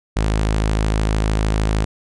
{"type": "tone", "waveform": "sawtooth", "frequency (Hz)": 53.2, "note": "G#1", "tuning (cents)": 42, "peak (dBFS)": -12, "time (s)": [0.16, 1.85], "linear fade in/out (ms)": 10, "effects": ["resampled to 22050 Hz"]}